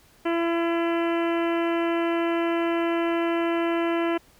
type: harmonic tone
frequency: 336.7 Hz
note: E4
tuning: 37 cents sharp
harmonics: 1 / 2 / 3 / 4 / 5 / 6 / 7 / 8 / 9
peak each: -23 / -29 / -33 / -35 / -37 / -39 / -40 / -41 / -42 dBFS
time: 0.25-4.18 s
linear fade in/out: 10 ms
effects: pink hiss -57 dBFS RMS until 4.39 s